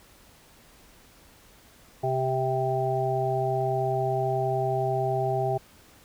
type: harmonic tone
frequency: 130.81 Hz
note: C3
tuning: in tune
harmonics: 1 / 3 / 5 / 6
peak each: -29 / -29 / -29 / -29 dBFS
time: 2.03-5.58 s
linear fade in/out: 10 ms
effects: pink hiss -55 dBFS RMS until 6.04 s